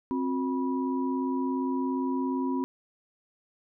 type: tone cluster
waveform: sine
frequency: 264.1 / 361.4 / 976 Hz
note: C4 / F#4 / B5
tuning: +16 / -41 / -21 cents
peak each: -27 / -34 / -35 dBFS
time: 0.11-2.64 s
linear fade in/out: 0 ms
effects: none